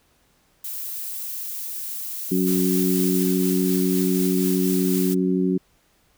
violet noise, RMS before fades -31 dBFS, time 0.64-3.23 s, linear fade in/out 5 ms
harmonic tone, 92.5 Hz, F#2, in tune, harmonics 2 / 3 / 4, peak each -21 / -23 / -24 dBFS, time 2.31-5.58 s, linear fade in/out 10 ms
blue noise with tremolo, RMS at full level -29 dBFS, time 2.46-5.15 s, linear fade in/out 20 ms, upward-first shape triangle, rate 4.1 Hz, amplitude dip 30%
effects pink hiss -62 dBFS RMS until 6.17 s

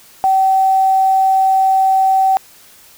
sine tone with quantisation, 767 Hz, G5, 38 cents flat, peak -9 dBFS, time 0.24-2.37 s, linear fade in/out 0 ms, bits 6, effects white hiss -44 dBFS RMS until 2.97 s

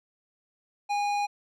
sine tone with tanh clipping, 819 Hz, G#5, 24 cents flat, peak -27 dBFS, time 0.89-1.27 s, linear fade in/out 20 ms, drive 15 dB, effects none

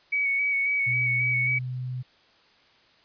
sine tone with vibrato, 2247 Hz, C#7, 23 cents sharp, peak -22 dBFS, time 0.12-1.59 s, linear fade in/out 10 ms, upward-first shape square, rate 3.7 Hz, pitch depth 21 cents each way
sine tone with pitch glide, 123.47 to 126.72 Hz, B2 to B2, 0 to +45 cents, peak -29 dBFS, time 0.86-2.03 s, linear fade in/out 20 ms, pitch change +45 cents, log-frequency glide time 1.27-1.48 s
effects white hiss -59 dBFS RMS until 3.04 s + resampled to 11025 Hz

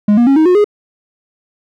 triangle tone with pitch steps, 207.7 / 238.6 / 274.1 / 314.8 / 361.6 / 415.4 Hz, G#3 / A#3 / C#4 / D#4 / F#4 / G#4, 0 / +41 / -19 / +20 / -40 / 0 cents, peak -4 dBFS, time 0.08-0.644 s, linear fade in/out 5 ms, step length 94 ms, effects none

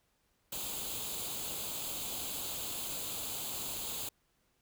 white noise with comb filter, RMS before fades -39 dBFS, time 0.52-4.09 s, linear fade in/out 5 ms, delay 0.27 ms, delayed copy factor +0.7, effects pink hiss -75 dBFS RMS until 4.61 s

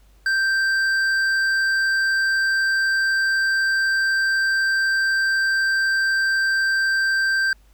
triangle tone with hard clipping, 1568 Hz, G6, in tune, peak -19 dBFS, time 0.26-7.53 s, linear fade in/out 2 ms, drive 11 dB, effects added 50 Hz sine -50 dBFS peak until 7.73 s + pink hiss -61 dBFS RMS until 7.73 s

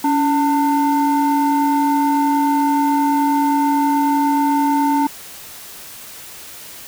sine tone pair together, 282.4 / 896.6 Hz, C#4 / A5, +32 / +32 cents, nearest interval octave + minor sixth, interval 2000 cents, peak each -14 dBFS, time 0.04-5.07 s, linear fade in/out 5 ms, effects tanh soft clip ceiling -10 dBFS + white hiss -36 dBFS RMS until 6.87 s

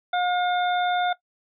harmonic tone, 716 Hz, F5, 43 cents sharp, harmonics 1 / 2 / 3 / 5, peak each -22 / -27 / -37 / -33 dBFS, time 0.13-1.13 s, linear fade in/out 5 ms, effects noise-tail reverb RT60 0.1 s tail -18 dB re dry

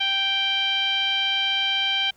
10% pulse tone with low-pass filter, 784 Hz, G5, in tune, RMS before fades -23 dBFS, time 0-2.11 s, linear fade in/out 10 ms, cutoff 3100 Hz, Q 4.7, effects pink hiss -60 dBFS RMS until 2.16 s

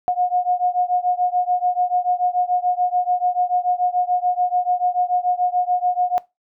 sine beating tone pair, 718 / 724.9 Hz, F5 / F#5, +48 / -36 cents, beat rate 6.9 Hz, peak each -20 dBFS, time 0.08-6.18 s, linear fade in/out 0 ms, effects noise-tail reverb RT60 0.2 s tail -20 dB re dry

